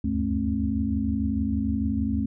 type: tone cluster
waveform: sine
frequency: 73.2 / 79.8 / 97.9 / 216.6 / 268.2 Hz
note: D2 / D#2 / G2 / A3 / C4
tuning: -5 / +44 / -2 / -27 / +43 cents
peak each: -30 / -35 / -33 / -26 / -28 dBFS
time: 0.04-2.26 s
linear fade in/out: 5 ms
effects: none